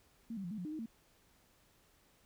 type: tone with pitch steps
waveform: sine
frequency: 228.9 / 194.8 / 173.4 / 215.7 / 178.3 / 305 / 312.6 / 226.4 Hz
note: A#3 / G3 / F3 / A3 / F3 / D#4 / D#4 / A3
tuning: -31 / -11 / -12 / -34 / +36 / -34 / +8 / +50 cents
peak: -39 dBFS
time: 0.3-0.86 s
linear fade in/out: 5 ms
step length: 70 ms
effects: pink hiss -69 dBFS RMS until 2.25 s

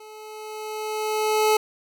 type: tone with level ramp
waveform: 25% pulse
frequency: 430.4 Hz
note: A4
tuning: 38 cents flat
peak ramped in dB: -38 to -12 dBFS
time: 0-1.57 s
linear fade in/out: 5 ms
effects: none

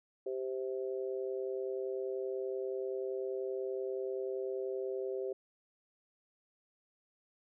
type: harmonic tone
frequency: 130.4 Hz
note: C3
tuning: 5 cents flat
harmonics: 3 / 4 / 5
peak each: -36 / -40 / -48 dBFS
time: 0.26-5.33 s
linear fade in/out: 5 ms
effects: none

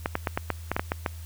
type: clicks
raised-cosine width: 0.5 ms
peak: -10 dBFS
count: 10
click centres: 0.059 / 0.154 / 0.272 / 0.375 / 0.503 / 0.716 / 0.765 / 0.795 / 0.919 / 1.062 s
effects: added 82 Hz sine -37 dBFS peak until 1.25 s + white hiss -51 dBFS RMS until 1.25 s

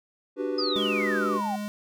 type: chord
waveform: triangle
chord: G major seventh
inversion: second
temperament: equal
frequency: 293.7 / 370 / 392 / 493.9 Hz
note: D4 / F#4 / G4 / B4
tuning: 0 / 0 / 0 / 0 cents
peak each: -30 dBFS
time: 0.36-1.41 s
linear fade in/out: 50 ms
type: tone with tremolo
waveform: sine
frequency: 1245 Hz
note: D#6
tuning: 1 cent sharp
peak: -33 dBFS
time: 0.58-1.27 s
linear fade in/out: 10 ms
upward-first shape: sine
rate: 16 Hz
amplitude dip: 25%
type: exponential sweep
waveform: sine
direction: down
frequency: 5110 to 736 Hz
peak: -27 dBFS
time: 0.58-1.56 s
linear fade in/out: 5 ms
type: tone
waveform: square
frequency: 207.7 Hz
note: G#3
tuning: in tune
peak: -31 dBFS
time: 0.76-1.68 s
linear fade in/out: 0 ms
effects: none

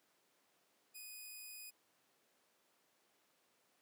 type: tone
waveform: 5% pulse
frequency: 2489 Hz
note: D#7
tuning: in tune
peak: -40 dBFS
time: 0.94-1.71 s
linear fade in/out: 20 ms
effects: pink hiss -75 dBFS RMS until 3.81 s + high-pass 300 Hz 12 dB/octave

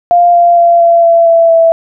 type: tone with pitch steps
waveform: sine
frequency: 698.5 / 692.1 / 685.7 / 679.4 / 673.1 / 667 / 660.8 Hz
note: F5 / F5 / F5 / F5 / E5 / E5 / E5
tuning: 0 / -16 / -32 / -48 / +36 / +20 / +4 cents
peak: -3 dBFS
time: 0.11-1.72 s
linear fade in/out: 0 ms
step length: 230 ms
effects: none

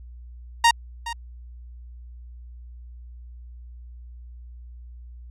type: tone with echo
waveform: sawtooth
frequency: 932.3 Hz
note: A#5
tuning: in tune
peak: -9 dBFS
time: 0.64-0.71 s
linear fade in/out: 5 ms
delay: 420 ms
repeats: 1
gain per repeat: -15 dB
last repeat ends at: 1.13 s
effects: added 60 Hz sine -39 dBFS peak until 5.3 s + low-pass 9000 Hz 12 dB/octave

